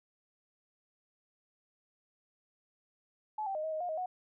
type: tone with pitch steps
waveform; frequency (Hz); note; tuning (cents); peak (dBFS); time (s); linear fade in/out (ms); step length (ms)
sine; 857 / 778 / 617 / 634 / 625 / 712 / 631 / 733; A5 / G5 / D#5 / D#5 / D#5 / F5 / D#5 / F#5; -46 / -13 / -15 / +32 / +8 / +33 / +24 / -16; -33; 3.38-4.06; 5; 85
effects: none